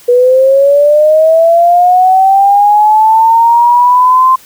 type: linear sweep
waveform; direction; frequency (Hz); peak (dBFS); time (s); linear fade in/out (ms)
sine; up; 483.3 to 1046.5; -3; 0.08-4.36; 10
effects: white hiss -39 dBFS RMS until 4.45 s